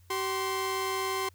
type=tone pair together; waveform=sawtooth; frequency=382.3 / 1047 Hz; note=G4 / C6; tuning=-43 / +1 cents; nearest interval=octave + perfect fourth; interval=1744 cents; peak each=-28 dBFS; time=0.1-1.29 s; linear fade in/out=5 ms; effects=added 89 Hz sine -55 dBFS peak until 1.34 s + white hiss -67 dBFS RMS until 1.34 s

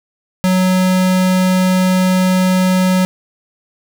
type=tone; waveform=square; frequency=185 Hz; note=F#3; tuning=in tune; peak=-11 dBFS; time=0.44-3.05 s; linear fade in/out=0 ms; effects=none

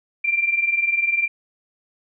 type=tone pair together; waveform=sine; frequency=2349 / 2369 Hz; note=D7 / D7; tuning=0 / +14 cents; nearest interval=unison; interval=14 cents; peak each=-23 / -19 dBFS; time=0.24-1.28 s; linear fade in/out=10 ms; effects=none

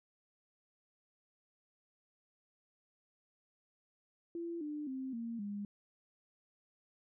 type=tone with pitch steps; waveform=sine; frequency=338.8 / 298.4 / 262.8 / 231.4 / 203.8 Hz; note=E4 / D4 / C4 / A#3 / G#3; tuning=+48 / +28 / +8 / -13 / -32 cents; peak=-38 dBFS; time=4.35-5.65 s; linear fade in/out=2 ms; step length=260 ms; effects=none

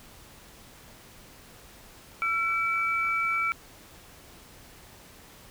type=tone pair together; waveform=sine; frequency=1348.2 / 2303 Hz; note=E6 / D7; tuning=+39 / -34 cents; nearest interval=major sixth; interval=927 cents; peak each=-27 dBFS; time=2.22-3.52 s; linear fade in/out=0 ms; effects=pink hiss -51 dBFS RMS until 5.5 s

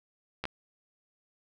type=clicks; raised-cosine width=0.3 ms; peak=-17 dBFS; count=2; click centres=0.44 / 0.454 s; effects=none

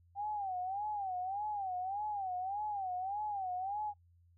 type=tone with vibrato; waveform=sine; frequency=784 Hz; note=G5; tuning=in tune; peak=-35 dBFS; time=0.15-3.94 s; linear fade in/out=50 ms; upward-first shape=sine; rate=1.7 Hz; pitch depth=140 cents each way; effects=noise-tail reverb RT60 0.1 s tail -21 dB re dry + added 86 Hz sine -63 dBFS peak until 4.37 s

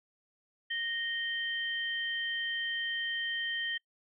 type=tone pair together; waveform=sine; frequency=1858 / 3125 Hz; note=A#6 / G7; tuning=-6 / -6 cents; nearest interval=major sixth; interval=900 cents; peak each=-34 / -35 dBFS; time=0.7-3.78 s; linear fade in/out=10 ms; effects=noise-tail reverb RT60 0.1 s tail -25 dB re dry

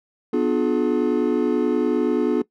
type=chord; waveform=triangle; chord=B diminished seventh; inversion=none; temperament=just; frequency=246.9 / 296.3 / 355.6 / 426.7 Hz; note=B3 / D4 / F4 / Ab4; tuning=0 / +15 / +31 / +47 cents; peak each=-21 dBFS; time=0.33-2.42 s; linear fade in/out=5 ms; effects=noise-tail reverb RT60 0.1 s tail -20 dB re dry

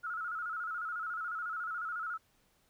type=tone with vibrato; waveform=sine; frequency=1363 Hz; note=F6; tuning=43 cents flat; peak=-35 dBFS; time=0.03-2.18 s; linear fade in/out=20 ms; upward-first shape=square; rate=14 Hz; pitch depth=75 cents each way; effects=pink hiss -71 dBFS RMS until 2.69 s

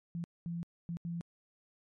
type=tone bursts at uneven times; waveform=sine; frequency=170 Hz; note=F3; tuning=46 cents flat; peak=-35 dBFS; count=4; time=0.15-0.24 / 0.46-0.63 / 0.89-0.97 / 1.05-1.21 s; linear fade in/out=0 ms; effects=MP3 48 kbps

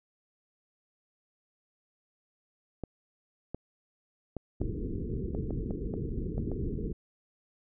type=clicks; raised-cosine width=2 ms; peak=-22 dBFS; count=10; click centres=2.837 / 3.546 / 4.367 / 4.616 / 5.349 / 5.507 / 5.708 / 5.939 / 6.38 / 6.517 s
type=low-pass noise; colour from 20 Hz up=pink; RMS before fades=-34 dBFS; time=4.6-6.93 s; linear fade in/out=10 ms; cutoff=460 Hz; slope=96 dB/octave
effects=none

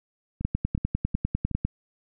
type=two click trains; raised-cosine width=5 ms; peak=-21 / -12 dBFS; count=4 / 13; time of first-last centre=0.41-1.513 / 0.45-1.65 s; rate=2.72 / 10 Hz; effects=none

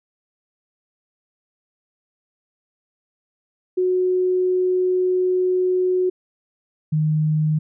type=tone pair in turn; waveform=sine; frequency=366.9 / 154.26 Hz; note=F#4 / D#3; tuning=-15 / -15 cents; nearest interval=octave + minor third; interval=1500 cents; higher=first; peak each=-16 dBFS; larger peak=neither; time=3.77-6.1 / 6.92-7.59 s; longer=first; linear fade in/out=10 ms; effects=none

